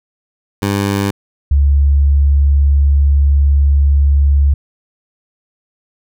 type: tone pair in turn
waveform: 15% pulse / sine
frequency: 99.8 / 70.57 Hz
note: G2 / C#2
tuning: +32 / +32 cents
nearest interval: tritone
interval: 600 cents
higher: first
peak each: -7 dBFS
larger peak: neither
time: 0.62-1.11 / 1.51-4.54 s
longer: second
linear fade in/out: 5 ms
effects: none